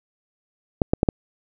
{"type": "clicks", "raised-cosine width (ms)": 2, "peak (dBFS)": -3, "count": 4, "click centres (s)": [0.818, 0.935, 1.031, 1.088], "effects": []}